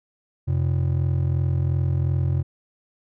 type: ring-modulated tone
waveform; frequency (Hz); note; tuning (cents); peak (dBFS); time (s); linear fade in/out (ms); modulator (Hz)
triangle; 111.5; A2; +23; -14; 0.47-2.43; 20; 21.4
effects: none